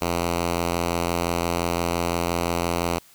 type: tone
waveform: 5% pulse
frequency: 85.8 Hz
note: F2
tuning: 30 cents flat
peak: -11 dBFS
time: 0.01-2.99 s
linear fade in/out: 10 ms
effects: white hiss -53 dBFS RMS until 3.14 s